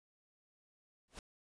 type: noise with exponential growth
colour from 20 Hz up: pink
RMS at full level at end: -44 dBFS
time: 1.08-1.19 s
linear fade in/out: 1 ms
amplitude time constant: 23 ms
effects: resampled to 22050 Hz